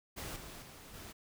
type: noise with level steps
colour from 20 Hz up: pink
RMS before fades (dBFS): -43 / -49 / -53 / -49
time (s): 0.16-1.13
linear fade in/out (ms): 20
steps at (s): 0.36 / 0.62 / 0.94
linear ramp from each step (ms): 2
effects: none